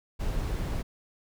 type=noise; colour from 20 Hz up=brown; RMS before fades=-30 dBFS; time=0.19-0.83 s; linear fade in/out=20 ms; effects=none